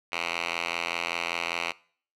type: tone with band-pass filter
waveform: 5% pulse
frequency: 85.1 Hz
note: F2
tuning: 44 cents flat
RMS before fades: -31 dBFS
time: 0.12-1.72 s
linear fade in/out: 5 ms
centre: 2400 Hz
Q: 1.7
effects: noise-tail reverb RT60 0.5 s tail -22 dB re dry